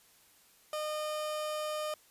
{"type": "tone", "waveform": "30% pulse", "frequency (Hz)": 610, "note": "D#5", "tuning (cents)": -34, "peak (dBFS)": -31, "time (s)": [0.73, 1.94], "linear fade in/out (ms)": 2, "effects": ["white hiss -63 dBFS RMS until 2.1 s", "resampled to 32000 Hz"]}